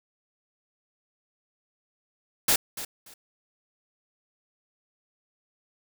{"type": "noise with echo", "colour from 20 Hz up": "white", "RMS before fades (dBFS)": -21, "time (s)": [2.48, 2.56], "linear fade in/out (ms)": 5, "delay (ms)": 290, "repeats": 2, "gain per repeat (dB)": -14, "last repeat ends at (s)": 3.14, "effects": []}